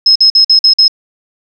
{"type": "tone bursts", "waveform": "sine", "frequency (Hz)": 5160, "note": "E8", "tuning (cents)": -38, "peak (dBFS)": -3, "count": 6, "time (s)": [0.06, 0.881], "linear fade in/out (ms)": 5, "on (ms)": 96, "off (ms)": 49, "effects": []}